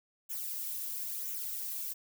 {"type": "noise with flanger", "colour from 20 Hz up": "violet", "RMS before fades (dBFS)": -38, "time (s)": [0.29, 1.94], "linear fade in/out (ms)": 20, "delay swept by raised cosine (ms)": [0.21, 2.41], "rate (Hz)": 0.99, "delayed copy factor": -0.6, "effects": []}